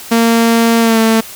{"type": "tone with pitch glide", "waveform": "sawtooth", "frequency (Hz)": [230, 223.6], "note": ["A#3", "A3"], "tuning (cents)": [-23, 28], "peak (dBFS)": -4, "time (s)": [0.11, 1.21], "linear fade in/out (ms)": 10, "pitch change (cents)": -49, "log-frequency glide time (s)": [0.8, 0.99], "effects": ["white hiss -31 dBFS RMS until 1.35 s"]}